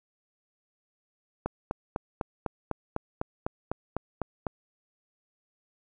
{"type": "click train", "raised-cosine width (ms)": 1, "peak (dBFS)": -15, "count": 13, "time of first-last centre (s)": [1.46, 4.468], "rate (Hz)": 3.99, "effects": []}